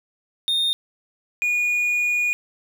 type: tone pair in turn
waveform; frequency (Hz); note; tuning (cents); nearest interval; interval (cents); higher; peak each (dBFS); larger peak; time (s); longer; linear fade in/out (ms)
triangle; 3667 / 2447; A#7 / D#7; -29 / -29; perfect fifth; 700; first; -17; neither; 0.48-0.73 / 1.42-2.33; second; 0
effects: none